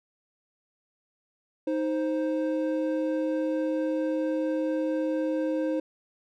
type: tone pair together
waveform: triangle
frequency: 313.1 / 523.3 Hz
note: D#4 / C5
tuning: +11 / 0 cents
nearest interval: major sixth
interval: 889 cents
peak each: -25 / -27 dBFS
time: 1.67-5.8 s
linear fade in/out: 5 ms
effects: none